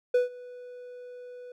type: tone with ADSR envelope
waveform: triangle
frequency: 493.9 Hz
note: B4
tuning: in tune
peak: -16 dBFS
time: 0.14-1.52 s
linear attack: 7 ms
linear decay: 140 ms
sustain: -23 dB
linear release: 3 ms
effects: none